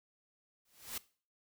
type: noise with exponential growth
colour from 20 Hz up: white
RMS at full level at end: -37 dBFS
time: 0.65-0.98 s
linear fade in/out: 5 ms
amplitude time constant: 70 ms
effects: noise-tail reverb RT60 0.4 s tail -19 dB re dry